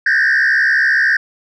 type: tone with frequency modulation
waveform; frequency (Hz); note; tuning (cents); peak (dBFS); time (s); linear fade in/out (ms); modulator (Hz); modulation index
sine; 1707; G#6; +47; -8; 0.06-1.17; 5; 67.3; 2.5
effects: tanh soft clip ceiling -9 dBFS